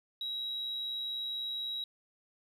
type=tone; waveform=sine; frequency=3856 Hz; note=B7; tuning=42 cents flat; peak=-33 dBFS; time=0.21-1.84 s; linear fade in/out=2 ms; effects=tanh soft clip ceiling -31 dBFS + 12-bit